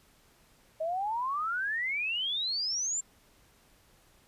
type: exponential sweep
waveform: sine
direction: up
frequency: 620 to 7459 Hz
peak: -29 dBFS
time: 0.8-3.01 s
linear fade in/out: 10 ms
effects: pink hiss -63 dBFS RMS until 4.27 s + resampled to 32000 Hz